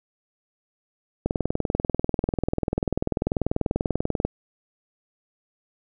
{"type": "click train", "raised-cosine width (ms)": 2, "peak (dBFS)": -9, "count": 62, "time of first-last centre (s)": [1.26, 4.25], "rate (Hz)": 20.4, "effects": []}